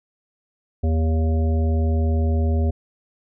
harmonic tone with a mistuned harmonic, 80.1 Hz, E2, 49 cents flat, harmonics 1 / 3 / 5 / 7 / 9, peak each -17 / -27 / -31 / -34 / -36 dBFS, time 0.83-2.71 s, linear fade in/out 10 ms, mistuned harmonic 9, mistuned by -49 cents, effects none

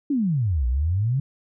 sine exponential two-way sweep, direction down then up, 302.1 to 58.27 to 142.3 Hz, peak -19 dBFS, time 0.1-1.2 s, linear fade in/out 5 ms, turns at 0.67 s, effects none

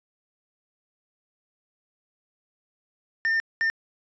triangle tone bursts at uneven times, 1806 Hz, A6, 45 cents sharp, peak -19 dBFS, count 2, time 3.25-3.4 / 3.61-3.7 s, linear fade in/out 0 ms, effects resampled to 16000 Hz

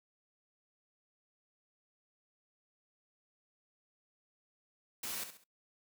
white noise with echo, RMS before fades -40 dBFS, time 5.03-5.24 s, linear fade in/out 5 ms, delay 67 ms, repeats 3, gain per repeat -9 dB, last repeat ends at 5.441 s, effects noise-tail reverb RT60 0.2 s tail -26 dB re dry + high-pass 100 Hz 12 dB/octave

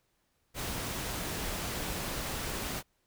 pink noise, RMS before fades -36 dBFS, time 0.54-2.83 s, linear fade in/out 50 ms, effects pink hiss -75 dBFS RMS until 3.06 s

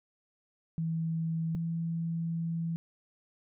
sine tone pair in turn, 163.1 / 165.95 Hz, E3 / E3, -18 / +12 cents, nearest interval unison, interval 30 cents, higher second, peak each -29 / -30 dBFS, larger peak first, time 0.78-1.55 / 1.55-2.76 s, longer second, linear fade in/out 0 ms, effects none

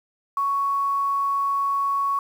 sine tone with quantisation, 1113 Hz, C#6, 7 cents sharp, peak -20 dBFS, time 0.37-2.19 s, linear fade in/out 2 ms, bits 8, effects none

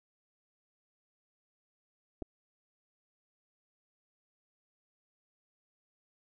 clicks, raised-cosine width 2 ms, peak -26 dBFS, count 2, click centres 2.221 / 2.224 s, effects none

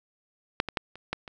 clicks, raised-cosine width 0.3 ms, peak -6 / -16 / -10 / -28 / -13 / -25 dBFS, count 6, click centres 0.601 / 0.687 / 0.772 / 0.956 / 1.13 / 1.278 s, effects none

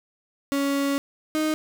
35% pulse tone pair in turn, 279.2 / 310.3 Hz, C#4 / D#4, +13 / -5 cents, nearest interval major second, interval 182 cents, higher second, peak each -20 dBFS, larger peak neither, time 0.52-0.98 / 1.35-1.54 s, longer first, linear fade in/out 0 ms, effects none

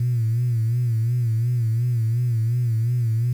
sine tone with vibrato, 117.2 Hz, A#2, 10 cents sharp, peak -17 dBFS, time 0-3.33 s, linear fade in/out 5 ms, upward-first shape sine, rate 2.8 Hz, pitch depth 89 cents each way, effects tanh soft clip ceiling -14 dBFS + 8-bit

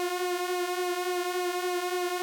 sawtooth tone with flanger, 358.7 Hz, F4, 46 cents sharp, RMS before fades -30 dBFS, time 0-2.22 s, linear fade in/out 0 ms, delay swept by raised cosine 0.57 to 3.47 ms, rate 3.5 Hz, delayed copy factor -0.6, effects none

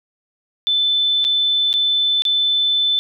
sine tone with dropouts, 3520 Hz, A7, in tune, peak -14 dBFS, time 0.67-2.99 s, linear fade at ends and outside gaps 0 ms, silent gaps 1.243-1.249 / 1.729-1.739 / 2.221-2.252 s, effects none

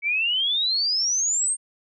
sine exponential sweep, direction up, 2250 to 8750 Hz, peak -20 dBFS, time 0.02-1.57 s, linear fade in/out 50 ms, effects none

